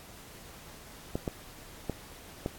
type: clicks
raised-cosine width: 2 ms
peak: -17 dBFS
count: 4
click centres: 1.155 / 1.278 / 1.897 / 2.461 s
effects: pink hiss -50 dBFS RMS until 2.58 s + AAC 64 kbps